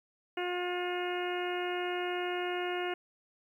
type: harmonic tone with a mistuned harmonic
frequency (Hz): 357.4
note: F4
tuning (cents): +40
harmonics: 1 / 2 / 3 / 4 / 5 / 6 / 7 / 8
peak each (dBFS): -34 / -38 / -45 / -42 / -44 / -44 / -47 / -43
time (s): 0.37-2.94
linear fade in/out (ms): 5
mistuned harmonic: 5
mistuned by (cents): -20
effects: 11-bit